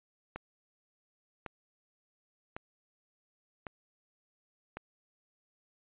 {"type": "click train", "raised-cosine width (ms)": 0.5, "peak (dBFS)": -24, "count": 5, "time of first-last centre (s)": [0.36, 4.77], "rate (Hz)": 0.907, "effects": ["resampled to 8000 Hz"]}